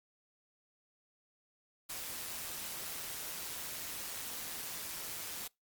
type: noise with amplitude modulation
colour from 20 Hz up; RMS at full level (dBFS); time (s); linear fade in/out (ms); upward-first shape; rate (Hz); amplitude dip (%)
white; -40; 1.89-5.48; 10; sine; 165; 50
effects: noise-tail reverb RT60 0.2 s tail -25 dB re dry + Opus 48 kbps